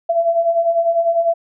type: beating tone pair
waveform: sine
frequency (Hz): 664 / 674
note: E5 / E5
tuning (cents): +12 / +38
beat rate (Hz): 10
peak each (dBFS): -20 / -14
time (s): 0.09-1.34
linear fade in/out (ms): 10
effects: none